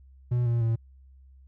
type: tone with pitch steps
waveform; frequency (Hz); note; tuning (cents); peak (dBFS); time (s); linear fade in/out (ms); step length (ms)
triangle; 121.9 / 117.9 / 114.1; B2 / A#2 / A#2; -22 / +20 / -37; -20; 0.31-0.76; 10; 150
effects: added 66 Hz sine -50 dBFS peak until 1.47 s